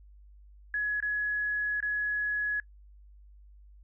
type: tone with dropouts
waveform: sine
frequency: 1685 Hz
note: G#6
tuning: 25 cents sharp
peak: -27 dBFS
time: 0.74-2.6 s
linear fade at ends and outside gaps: 2 ms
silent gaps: 1.003-1.025 / 1.804-1.826 s
effects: noise-tail reverb RT60 0.1 s tail -24 dB re dry + added 50 Hz sine -51 dBFS peak until 3.83 s